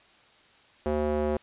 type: tone with band-pass filter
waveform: square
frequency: 75.1 Hz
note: D2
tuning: 39 cents sharp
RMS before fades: -27 dBFS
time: 0.86-1.37 s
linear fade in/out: 0 ms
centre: 480 Hz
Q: 1.6
effects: white hiss -58 dBFS RMS until 1.42 s + resampled to 8000 Hz